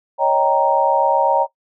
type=chord; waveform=sine; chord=Eb dominant seventh; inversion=third; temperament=equal; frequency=554.4 / 622.3 / 784 / 932.3 Hz; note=Db5 / Eb5 / G5 / Bb5; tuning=0 / 0 / 0 / 0 cents; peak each=-18 / -21 / -19 / -16 dBFS; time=0.18-1.47 s; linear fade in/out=50 ms; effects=noise-tail reverb RT60 0.1 s tail -17 dB re dry